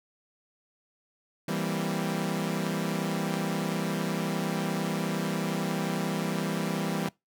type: chord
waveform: sawtooth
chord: C dominant seventh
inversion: first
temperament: equal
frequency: 164.81 / 196 / 233.1 / 261.6 Hz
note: E3 / G3 / Bb3 / C4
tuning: 0 / 0 / 0 / 0 cents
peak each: -28 / -28 / -32 / -34 dBFS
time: 1.48-7.09 s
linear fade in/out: 5 ms
effects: noise-tail reverb RT60 0.2 s tail -23 dB re dry